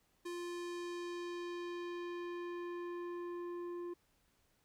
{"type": "tone with low-pass filter sweep", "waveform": "square", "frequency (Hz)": 349.2, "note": "F4", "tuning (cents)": 0, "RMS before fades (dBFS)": -43, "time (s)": [0.25, 3.94], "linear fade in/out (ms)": 10, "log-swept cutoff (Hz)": [11000, 820], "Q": 0.82, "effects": ["pink hiss -75 dBFS RMS until 4.64 s"]}